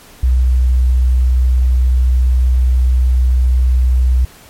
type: tone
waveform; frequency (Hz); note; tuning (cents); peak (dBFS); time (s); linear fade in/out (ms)
sine; 62.8; B1; +30; -8; 0.23-4.25; 5
effects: pink hiss -41 dBFS RMS until 4.49 s + MP3 64 kbps